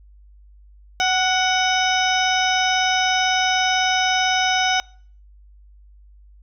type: harmonic tone with a mistuned harmonic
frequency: 747 Hz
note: F#5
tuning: 16 cents sharp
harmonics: 1 / 2 / 3 / 4 / 5 / 7 / 8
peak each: -20 / -23 / -25 / -26 / -27 / -28 / -29 dBFS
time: 1-4.8 s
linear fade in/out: 0 ms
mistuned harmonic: 2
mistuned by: -28 cents
effects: noise-tail reverb RT60 0.5 s tail -25 dB re dry + added 50 Hz sine -45 dBFS peak until 6.42 s